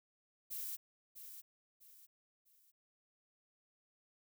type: noise with echo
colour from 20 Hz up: violet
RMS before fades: -43 dBFS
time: 0.5-0.77 s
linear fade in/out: 20 ms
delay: 650 ms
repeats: 3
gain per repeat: -9 dB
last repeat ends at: 2.72 s
effects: none